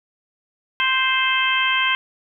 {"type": "harmonic tone", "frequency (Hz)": 523.3, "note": "C5", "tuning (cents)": 0, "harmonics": [2, 3, 4, 5, 6], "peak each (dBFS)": [-23, -23, -23, -23, -23], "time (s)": [0.8, 1.95], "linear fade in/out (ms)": 0, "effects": []}